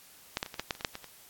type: clicks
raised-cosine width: 0.2 ms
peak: -12 / -13 / -25 / -24 / -16 / -12 / -29 / -24 / -10 / -22 / -28 dBFS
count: 11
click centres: 0.371 / 0.429 / 0.462 / 0.542 / 0.596 / 0.708 / 0.751 / 0.809 / 0.848 / 0.954 / 1.043 s
effects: white hiss -55 dBFS RMS until 1.29 s + AAC 64 kbps